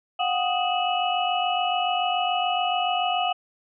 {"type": "tone cluster", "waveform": "sine", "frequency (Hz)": [722, 769, 1246, 2603, 2932], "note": ["F#5", "G5", "D#6", "E7", "F#7"], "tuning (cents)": [-43, -33, 2, -22, -16], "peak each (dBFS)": [-24, -29, -31, -33, -29], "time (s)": [0.19, 3.33], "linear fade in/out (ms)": 10, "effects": []}